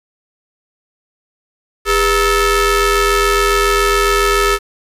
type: ring-modulated tone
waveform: sawtooth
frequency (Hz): 447.3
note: A4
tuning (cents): +28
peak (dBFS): -4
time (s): 1.85-4.59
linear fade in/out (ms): 50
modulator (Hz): 851
effects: resampled to 32000 Hz + 7-bit